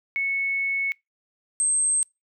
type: tone pair in turn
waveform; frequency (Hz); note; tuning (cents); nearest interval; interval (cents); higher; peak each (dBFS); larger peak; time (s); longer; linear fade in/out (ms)
sine; 2205 / 8349; C#7 / C9; -10 / -5; octave + major seventh; 2305; second; -22 / -19; second; 0.16-0.92 / 1.6-2.03; first; 0
effects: noise-tail reverb RT60 0.2 s tail -26 dB re dry